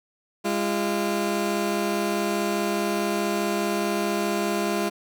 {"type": "tone pair together", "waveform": "20% pulse", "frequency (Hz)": [203.8, 342.8], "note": ["G#3", "F4"], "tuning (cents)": [-32, -32], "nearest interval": "major sixth", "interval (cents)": 900, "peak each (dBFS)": -21, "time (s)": [0.44, 4.9], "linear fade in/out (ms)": 20, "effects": []}